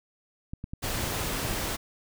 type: clicks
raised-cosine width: 5 ms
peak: -23 dBFS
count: 8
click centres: 0.535 / 0.641 / 0.735 / 0.842 / 1.04 / 1.077 / 1.453 / 1.511 s
type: noise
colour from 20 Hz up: pink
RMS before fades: -31 dBFS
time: 0.82-1.77 s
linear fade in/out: 20 ms
effects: none